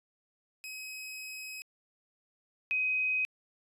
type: tone pair in turn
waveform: sawtooth / sine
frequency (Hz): 2542 / 2519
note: D#7 / D#7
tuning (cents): +36 / +21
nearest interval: unison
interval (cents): 15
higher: first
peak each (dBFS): -37 / -27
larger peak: second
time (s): 0.64-1.62 / 2.71-3.25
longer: first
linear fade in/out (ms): 0
effects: resampled to 32000 Hz